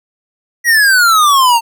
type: exponential sweep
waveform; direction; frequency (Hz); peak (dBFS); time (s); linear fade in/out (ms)
square; down; 1936 to 901; -7; 0.64-1.61; 50
effects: none